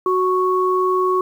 sine tone pair together, 370 / 1107.2 Hz, F#4 / C#6, 0 / -2 cents, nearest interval octave + perfect fifth, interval 1898 cents, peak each -17 / -18 dBFS, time 0.06-1.21 s, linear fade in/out 2 ms, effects 8-bit

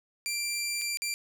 15% pulse tone with dropouts, 2363 Hz, D7, 10 cents sharp, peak -23 dBFS, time 0.26-1.14 s, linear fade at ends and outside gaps 0 ms, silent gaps 0.814-0.818 / 0.972-1.02 s, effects none

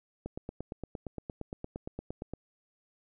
click train, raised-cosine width 2 ms, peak -24 dBFS, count 19, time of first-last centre 0.26-2.336 s, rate 8.67 Hz, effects none

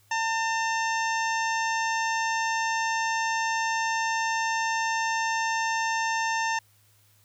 harmonic tone, 900 Hz, A5, 39 cents sharp, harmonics 1 / 2 / 3 / 4 / 5 / 6 / 7 / 8, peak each -27 / -29 / -34 / -42 / -47 / -38 / -38 / -46 dBFS, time 0.11-6.59 s, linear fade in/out 5 ms, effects added 103 Hz sine -62 dBFS peak until 7.24 s + white hiss -63 dBFS RMS until 7.24 s

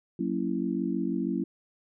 sine chord, F# dominant seventh, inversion none, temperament just, 185 / 231.2 / 277.5 / 333 Hz, F#3 / A#3 / C#4 / E4, 0 / -14 / +2 / +18 cents, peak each -32 dBFS, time 0.19-1.44 s, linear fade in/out 5 ms, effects none

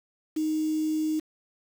sine tone with quantisation, 311.1 Hz, D#4, in tune, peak -24 dBFS, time 0.36-1.2 s, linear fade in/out 10 ms, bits 7, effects none

